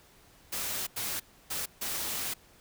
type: noise bursts at uneven times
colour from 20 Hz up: white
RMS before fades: -34 dBFS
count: 4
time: 0.52-0.87 / 0.96-1.2 / 1.5-1.66 / 1.81-2.34 s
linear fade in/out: 10 ms
effects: pink hiss -59 dBFS RMS until 2.6 s